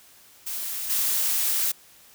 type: noise with level steps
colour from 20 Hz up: blue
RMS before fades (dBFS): -31 / -24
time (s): 0.46-1.72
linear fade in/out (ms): 10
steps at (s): 0.89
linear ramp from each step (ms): 20
effects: white hiss -53 dBFS RMS until 2.14 s